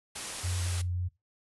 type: low-pass noise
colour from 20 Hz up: white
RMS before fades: -40 dBFS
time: 0.15-0.82 s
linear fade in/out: 10 ms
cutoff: 11000 Hz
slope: 96 dB/octave
type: tone with vibrato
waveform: sine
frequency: 89.4 Hz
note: F2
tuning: 41 cents sharp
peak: -29 dBFS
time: 0.43-1.09 s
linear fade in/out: 20 ms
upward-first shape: sine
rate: 3.6 Hz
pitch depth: 9 cents each way
effects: noise-tail reverb RT60 0.2 s tail -18 dB re dry